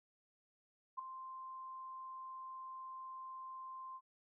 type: tone with ADSR envelope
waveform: sine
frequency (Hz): 1046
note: C6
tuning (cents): -1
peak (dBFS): -36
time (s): 0.97-4.01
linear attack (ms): 21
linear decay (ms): 6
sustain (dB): -10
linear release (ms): 53
effects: none